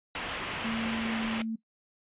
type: low-pass noise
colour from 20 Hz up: white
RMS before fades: -36 dBFS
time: 0.15-1.42 s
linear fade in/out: 2 ms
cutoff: 3300 Hz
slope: 48 dB/octave
type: tone with pitch glide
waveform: sine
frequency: 225.9 to 223.7 Hz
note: A3 to A3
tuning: +46 to +29 cents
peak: -30 dBFS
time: 0.64-1.56 s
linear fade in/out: 10 ms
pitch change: -17 cents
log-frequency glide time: 0.97-1.3 s
effects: noise-tail reverb RT60 0.1 s tail -18 dB re dry + resampled to 8000 Hz